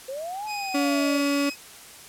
sine linear two-way sweep, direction up then down, 507 to 860 to 573 Hz, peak -30 dBFS, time 0.08-1.21 s, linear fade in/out 10 ms, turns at 0.46 s
25% pulse tone with pitch glide, 2500 to 2536 Hz, D#7 to D#7, +8 to +32 cents, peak -28 dBFS, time 0.46-1.56 s, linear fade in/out 50 ms, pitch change +24 cents, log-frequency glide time 0.64-1.24 s
35% pulse tone, 283.4 Hz, C#4, 38 cents sharp, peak -20 dBFS, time 0.74-1.5 s, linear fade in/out 10 ms
effects white hiss -45 dBFS RMS until 2.08 s + low-pass 12000 Hz 12 dB/octave

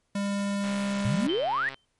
square tone, 200.5 Hz, G3, 39 cents sharp, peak -27 dBFS, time 0.15-1.27 s, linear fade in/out 5 ms
click train, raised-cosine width 0.3 ms, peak -23 dBFS, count 150, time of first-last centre 0.64-1.744 s, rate 135 Hz
sine exponential sweep, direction up, 105.7 to 1953 Hz, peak -24 dBFS, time 1.05-1.69 s, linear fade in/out 0 ms
sine tone with exponential decay, 3100 Hz, G7, 20 cents flat, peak -29 dBFS, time 1.29-1.85 s, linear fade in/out 2 ms, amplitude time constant 120 ms
effects pink hiss -74 dBFS RMS until 1.99 s + MP3 48 kbps

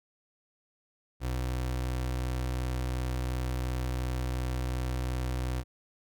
30% pulse tone, 62.8 Hz, B1, 30 cents sharp, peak -27 dBFS, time 1.2-5.64 s, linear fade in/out 50 ms, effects none

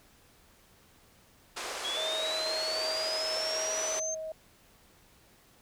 pink band-pass noise, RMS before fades -38 dBFS, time 1.56-4 s, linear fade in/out 10 ms, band 420 to 8900 Hz, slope 24 dB/octave
sine linear sweep, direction up, 3300 to 6360 Hz, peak -32 dBFS, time 1.84-4.15 s, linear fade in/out 10 ms
sine tone, 634 Hz, D#5, 32 cents sharp, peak -35 dBFS, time 1.97-4.32 s, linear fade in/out 2 ms
effects pink hiss -61 dBFS RMS until 5.61 s

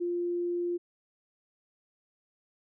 sine tone, 349.2 Hz, F4, in tune, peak -28 dBFS, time 0-0.78 s, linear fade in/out 20 ms, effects none

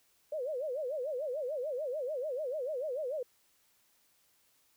sine tone with vibrato, 554.4 Hz, C#5, in tune, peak -33 dBFS, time 0.32-3.23 s, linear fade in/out 5 ms, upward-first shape sine, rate 6.8 Hz, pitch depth 230 cents each way, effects white hiss -70 dBFS RMS until 4.76 s

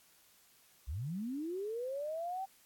sine linear sweep, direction up, 55.5 to 784 Hz, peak -36 dBFS, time 0.87-2.46 s, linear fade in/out 20 ms, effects white hiss -65 dBFS RMS until 2.65 s + AAC 64 kbps

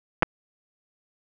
clicks, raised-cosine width 0.5 ms, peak -4 dBFS, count 2, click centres 0.224 / 0.23 s, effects none

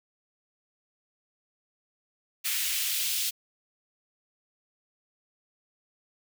white noise with high-pass filter sweep, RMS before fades -29 dBFS, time 2.44-3.31 s, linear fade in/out 20 ms, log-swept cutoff 2200 to 3300 Hz, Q 1.5, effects none

